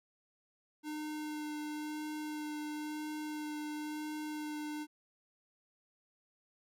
square tone with vibrato, 302.8 Hz, D#4, 47 cents flat, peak -39 dBFS, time 0.83-4.87 s, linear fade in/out 50 ms, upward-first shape sine, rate 0.98 Hz, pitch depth 11 cents each way, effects none

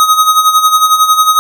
square tone with tremolo, 1259 Hz, D#6, 20 cents sharp, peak -4 dBFS, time 0-1.39 s, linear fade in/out 0 ms, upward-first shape sine, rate 11 Hz, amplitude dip 65%, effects none

